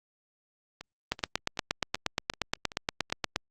two click trains, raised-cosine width 0.2 ms, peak -9 / -24 dBFS, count 20 / 7, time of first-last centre 1.12-3.361 / 0.81-3.1 s, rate 8.48 / 2.62 Hz, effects Opus 48 kbps

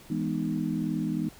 sine chord, E major seventh, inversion none, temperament equal with one note detuned, 164.81 / 207.7 / 246.9 / 307.6 Hz, E3 / G#3 / B3 / D#4, 0 / 0 / 0 / -20 cents, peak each -32 dBFS, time 0.1-1.29 s, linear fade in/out 5 ms, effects pink hiss -52 dBFS RMS until 1.39 s

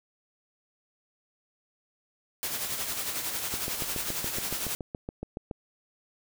white noise with tremolo, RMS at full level -31 dBFS, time 2.43-4.75 s, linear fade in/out 0 ms, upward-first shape sine, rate 11 Hz, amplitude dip 45%
click train, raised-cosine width 2 ms, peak -21 dBFS, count 15, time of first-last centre 3.54-5.512 s, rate 7.1 Hz
effects none

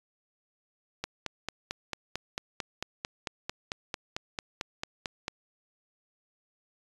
click train, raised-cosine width 0.2 ms, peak -15 dBFS, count 20, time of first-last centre 1.04-5.281 s, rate 4.48 Hz, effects resampled to 24000 Hz

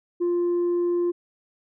sine tone, 349.2 Hz, F4, in tune, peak -18 dBFS, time 0.2-1.12 s, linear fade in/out 20 ms, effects tanh soft clip ceiling -19 dBFS

